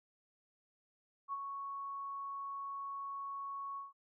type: tone with ADSR envelope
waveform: sine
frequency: 1108.7 Hz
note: C#6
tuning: in tune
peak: -35 dBFS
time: 1.28-3.93 s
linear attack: 47 ms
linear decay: 36 ms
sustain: -5 dB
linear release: 160 ms
effects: none